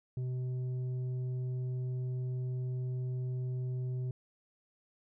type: tone with tanh clipping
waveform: triangle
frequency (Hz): 126.8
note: B2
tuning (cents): +46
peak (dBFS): -34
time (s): 0.17-4.11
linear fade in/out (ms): 2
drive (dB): 10
effects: none